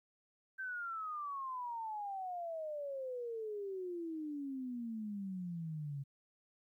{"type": "exponential sweep", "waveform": "sine", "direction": "down", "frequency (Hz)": [1568, 136.7], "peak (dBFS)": -39, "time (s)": [0.58, 6.04], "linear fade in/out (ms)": 20, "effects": ["13-bit"]}